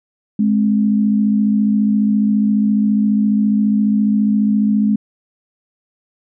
sine tone pair together, 210.1 / 264.7 Hz, G#3 / C4, +20 / +20 cents, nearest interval major third, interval 400 cents, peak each -12 / -20 dBFS, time 0.39-4.96 s, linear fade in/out 5 ms, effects none

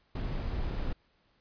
brown noise, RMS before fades -33 dBFS, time 0.15-0.93 s, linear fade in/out 5 ms, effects pink hiss -70 dBFS RMS until 1.4 s + resampled to 11025 Hz

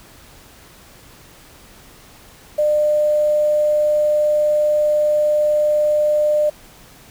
sine tone with quantisation, 600 Hz, D5, 37 cents sharp, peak -13 dBFS, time 2.58-6.5 s, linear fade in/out 10 ms, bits 7, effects pink hiss -45 dBFS RMS until 7.1 s

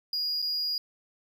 triangle tone with dropouts, 4871 Hz, D#8, 38 cents flat, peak -26 dBFS, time 0.13-0.78 s, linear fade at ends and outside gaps 2 ms, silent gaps 0.419-0.424 s, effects none

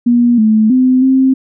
sine tone with pitch steps, 239.9 / 217.3 / 256.2 / 263.6 Hz, A#3 / A3 / C4 / C4, +50 / -21 / -36 / +13 cents, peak -6 dBFS, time 0.06-1.34 s, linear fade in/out 10 ms, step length 320 ms, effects none

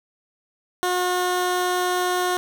15% pulse tone, 361 Hz, F#4, 43 cents flat, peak -14 dBFS, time 0.83-2.37 s, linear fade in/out 0 ms, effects none

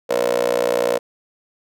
15% pulse tone with high-pass filter, 60.1 Hz, B1, 46 cents flat, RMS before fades -19 dBFS, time 0.09-0.99 s, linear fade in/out 20 ms, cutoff 490 Hz, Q 6.6, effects none

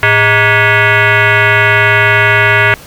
sine tone with frequency modulation, 109.9 Hz, A2, 2 cents flat, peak -5 dBFS, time 0.03-2.74 s, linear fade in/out 0 ms, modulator 520 Hz, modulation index 4.5, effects pink hiss -34 dBFS RMS until 2.86 s

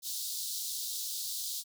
pink high-pass noise, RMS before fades -37 dBFS, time 0.02-1.64 s, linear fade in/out 50 ms, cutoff 3700 Hz, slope 48 dB/octave, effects none

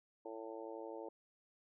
harmonic tone, 111.7 Hz, A2, 27 cents sharp, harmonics 3 / 4 / 5 / 6 / 7 / 8, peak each -50 / -49 / -50 / -57 / -57 / -54 dBFS, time 0.25-1.09 s, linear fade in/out 5 ms, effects none

